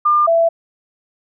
sine tone pair in turn, 1200 / 666.5 Hz, D6 / E5, +37 / +19 cents, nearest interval minor seventh, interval 1018 cents, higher first, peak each -10 dBFS, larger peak neither, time 0.05-0.27 / 0.27-0.49 s, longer neither, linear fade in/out 10 ms, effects none

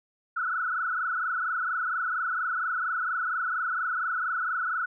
sine tone with frequency modulation, 1396.9 Hz, F6, in tune, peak -26 dBFS, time 0.36-4.86 s, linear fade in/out 10 ms, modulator 24.3 Hz, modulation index 4.2, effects none

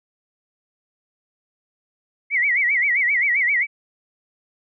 sine tone with vibrato, 2093 Hz, C7, in tune, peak -16 dBFS, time 2.3-3.67 s, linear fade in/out 50 ms, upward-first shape sine, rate 7.6 Hz, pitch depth 170 cents each way, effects none

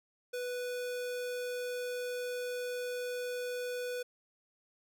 square tone, 493.9 Hz, B4, in tune, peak -36 dBFS, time 0.33-4.03 s, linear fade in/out 10 ms, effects none

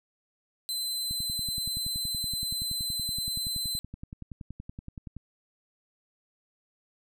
sawtooth tone, 4055 Hz, B7, 45 cents sharp, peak -27 dBFS, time 0.69-3.79 s, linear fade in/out 0 ms
click train, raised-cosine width 5 ms, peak -27 dBFS, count 44, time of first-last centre 1.11-5.167 s, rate 10.6 Hz
effects none

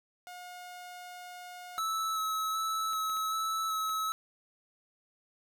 sawtooth tone, 718 Hz, F5, 48 cents sharp, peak -40 dBFS, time 0.27-1.79 s, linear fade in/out 0 ms
square tone with vibrato, 1300 Hz, E6, 24 cents flat, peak -31 dBFS, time 1.78-4.12 s, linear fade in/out 0 ms, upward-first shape square, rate 1.3 Hz, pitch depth 11 cents each way
clicks, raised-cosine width 0.3 ms, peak -35 dBFS, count 4, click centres 2.932 / 3.098 / 3.17 / 3.894 s
effects none

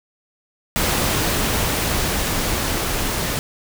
pink noise with level ramp, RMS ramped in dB -19 to -23 dBFS, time 0.76-3.39 s, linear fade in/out 0 ms, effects none

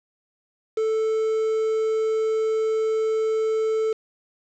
triangle tone with quantisation, 440 Hz, A4, in tune, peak -18 dBFS, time 0.77-3.93 s, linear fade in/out 5 ms, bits 6, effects low-pass 4000 Hz 12 dB/octave

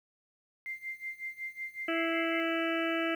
sine tone with tremolo, 2093 Hz, C7, in tune, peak -34 dBFS, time 0.66-2.4 s, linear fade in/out 0 ms, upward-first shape sine, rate 5.4 Hz, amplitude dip 90%
harmonic tone, 329.6 Hz, E4, in tune, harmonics 1 / 2 / 4 / 5 / 6 / 7 / 8 / 9, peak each -32 / -35 / -38 / -39 / -40 / -40 / -41 / -42 dBFS, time 1.88-3.15 s, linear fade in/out 5 ms
effects 10-bit

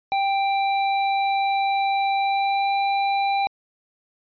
square tone with pitch glide, 787 to 792.5 Hz, G5 to G5, +7 to +19 cents, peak -20 dBFS, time 0.12-3.47 s, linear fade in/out 0 ms, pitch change +12 cents, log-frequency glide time 2.19-2.73 s, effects resampled to 11025 Hz

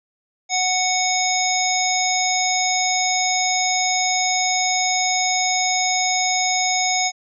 harmonic tone, 740 Hz, F#5, in tune, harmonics 1 / 3 / 5 / 7 / 9, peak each -22 / -24 / -28 / -26 / -22 dBFS, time 0.49-7.12 s, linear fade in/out 50 ms, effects none

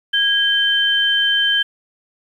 sine tone pair together, 1639 / 3103 Hz, G#6 / G7, -23 / -18 cents, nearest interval major seventh, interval 1105 cents, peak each -18 / -15 dBFS, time 0.13-1.63 s, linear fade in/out 10 ms, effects 8-bit

